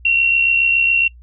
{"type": "tone with amplitude modulation", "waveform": "sine", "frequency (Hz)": 2736, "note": "F7", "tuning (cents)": -36, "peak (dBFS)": -9, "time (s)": [0.05, 1.08], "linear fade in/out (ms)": 5, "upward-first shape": "sine", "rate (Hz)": 67.2, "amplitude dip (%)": 50, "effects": ["noise-tail reverb RT60 0.1 s tail -22 dB re dry", "added 60 Hz sine -39 dBFS peak until 1.22 s"]}